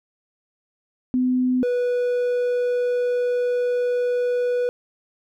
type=tone pair in turn; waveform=sine / triangle; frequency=253.1 / 490.7 Hz; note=B3 / B4; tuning=+43 / -11 cents; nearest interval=major seventh; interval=1146 cents; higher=second; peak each=-17 / -17 dBFS; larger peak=neither; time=1.14-1.63 / 1.63-4.69 s; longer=second; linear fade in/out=0 ms; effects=none